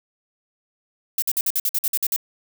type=noise bursts; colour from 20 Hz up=violet; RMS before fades=-21 dBFS; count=11; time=1.18-2.162 s; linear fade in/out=2 ms; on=42 ms; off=52 ms; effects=none